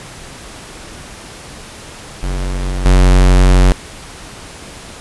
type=tone with level steps; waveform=square; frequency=46 Hz; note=F#1; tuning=9 cents flat; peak=-17 / -6 dBFS; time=2.23-3.72 s; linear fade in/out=0 ms; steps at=2.85 s; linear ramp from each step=10 ms; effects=pink hiss -33 dBFS RMS until 5 s + resampled to 24000 Hz